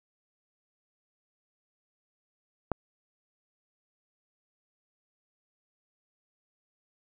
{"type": "click", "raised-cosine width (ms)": 1, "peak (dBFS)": -13, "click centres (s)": 2.717, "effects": []}